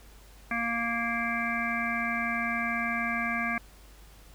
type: harmonic tone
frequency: 233.1 Hz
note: A#3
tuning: in tune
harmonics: 1 / 3 / 5 / 7 / 9 / 10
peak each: -34 / -36 / -35 / -33 / -34 / -35 dBFS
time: 0.51-3.58 s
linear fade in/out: 2 ms
effects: added 50 Hz sine -51 dBFS peak until 4.34 s + pink hiss -56 dBFS RMS until 4.34 s